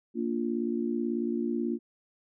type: chord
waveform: sine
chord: Bb major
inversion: none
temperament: just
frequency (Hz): 233.1 / 291.4 / 349.6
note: Bb3 / D4 / F4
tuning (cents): 0 / -13 / +2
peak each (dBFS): -30 / -34 / -32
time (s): 0.14-1.79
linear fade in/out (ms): 50
effects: none